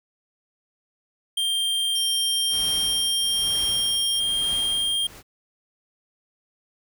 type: tone with pitch glide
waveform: square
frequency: 3179 to 3207 Hz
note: G7 to G7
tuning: +24 to +39 cents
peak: -22 dBFS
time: 1.37-5.07 s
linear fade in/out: 5 ms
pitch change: +15 cents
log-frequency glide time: 1.94-3.94 s
type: tone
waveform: 30% pulse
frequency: 5560 Hz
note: F8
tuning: 9 cents flat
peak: -26 dBFS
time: 1.95-4.2 s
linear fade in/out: 10 ms
type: noise with tremolo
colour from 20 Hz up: pink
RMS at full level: -37 dBFS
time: 2.49-5.23 s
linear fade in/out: 50 ms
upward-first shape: triangle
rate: 1.1 Hz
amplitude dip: 85%
effects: none